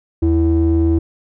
triangle ring-modulated tone, 124.7 Hz, B2, 17 cents sharp, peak -5 dBFS, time 0.22-0.99 s, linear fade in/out 10 ms, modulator 205 Hz, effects tanh soft clip ceiling -6 dBFS

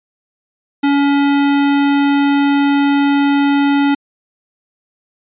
square tone, 282.6 Hz, C#4, 34 cents sharp, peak -11 dBFS, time 0.83-3.95 s, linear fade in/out 10 ms, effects resampled to 8000 Hz

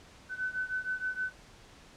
sine beating tone pair, 1508 / 1514.4 Hz, F#6 / F#6, +32 / +40 cents, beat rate 6.4 Hz, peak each -34 / -36 dBFS, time 0.29-1.33 s, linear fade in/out 50 ms, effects pink hiss -55 dBFS RMS until 1.96 s + low-pass 7000 Hz 12 dB/octave

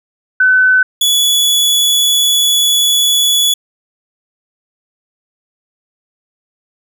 sine / sawtooth tone pair in turn, 1512 / 3411 Hz, F#6 / G#7, +37 / +46 cents, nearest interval octave + major second, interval 1409 cents, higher second, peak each -6 dBFS, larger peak neither, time 0.4-0.83 / 1.01-3.54 s, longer second, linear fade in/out 5 ms, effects none

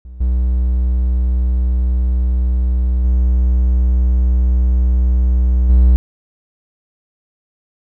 triangle tone with level steps, 61.9 Hz, B1, 5 cents sharp, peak -28 / -10 / -8 / -4 dBFS, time 0.05-5.96 s, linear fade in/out 0 ms, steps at 0.2 / 3.04 / 5.69 s, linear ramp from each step 10 ms, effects none

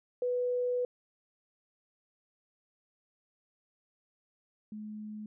sine tone pair in turn, 493.9 / 212.9 Hz, B4 / G#3, 0 / +43 cents, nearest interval octave + minor third, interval 1457 cents, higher first, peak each -28 / -39 dBFS, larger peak first, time 0.22-0.85 / 4.72-5.26 s, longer first, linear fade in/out 2 ms, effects none

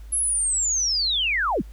sine linear sweep, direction down, 11060 to 122 Hz, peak -20 dBFS, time 0.12-1.62 s, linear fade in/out 10 ms, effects added 52 Hz sine -37 dBFS peak until 1.72 s + pink hiss -57 dBFS RMS until 1.72 s

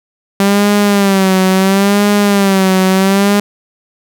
sawtooth tone with vibrato, 196.3 Hz, G3, 3 cents sharp, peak -4 dBFS, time 0.4-3.4 s, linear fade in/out 2 ms, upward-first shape sine, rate 0.73 Hz, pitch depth 79 cents each way, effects none

